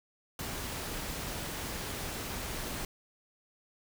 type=noise; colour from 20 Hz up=pink; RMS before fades=-38 dBFS; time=0.39-2.85 s; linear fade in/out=2 ms; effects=none